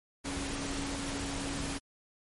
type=tone in noise; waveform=sine; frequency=277.8 Hz; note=C#4; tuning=4 cents sharp; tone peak=-38 dBFS; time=0.24-1.79 s; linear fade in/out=20 ms; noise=pink; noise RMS=-37 dBFS; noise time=0.24-1.79 s; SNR=-4 dB; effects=MP3 48 kbps